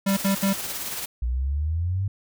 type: tone bursts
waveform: square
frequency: 196 Hz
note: G3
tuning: in tune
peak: -20 dBFS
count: 3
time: 0.06-0.534 s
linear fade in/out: 10 ms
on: 110 ms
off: 72 ms
type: noise with tremolo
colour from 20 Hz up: white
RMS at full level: -30 dBFS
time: 0.08-1.06 s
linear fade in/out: 10 ms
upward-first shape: sine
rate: 18 Hz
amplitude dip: 35%
type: exponential sweep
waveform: sine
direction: up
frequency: 58.27 to 100.8 Hz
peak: -22 dBFS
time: 1.22-2.08 s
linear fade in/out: 5 ms
effects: none